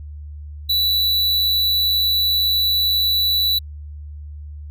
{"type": "tone", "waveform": "square", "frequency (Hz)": 3951, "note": "B7", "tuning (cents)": 0, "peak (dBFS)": -16, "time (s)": [0.69, 3.59], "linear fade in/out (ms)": 10, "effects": ["added 74 Hz sine -31 dBFS peak until 4.7 s"]}